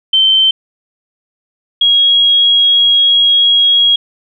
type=tone pair in turn; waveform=sine; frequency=3101 / 3299 Hz; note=G7 / G#7; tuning=-19 / -12 cents; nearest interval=minor second; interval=107 cents; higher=second; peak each=-6 dBFS; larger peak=neither; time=0.13-0.51 / 1.81-3.96 s; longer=second; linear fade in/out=5 ms; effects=none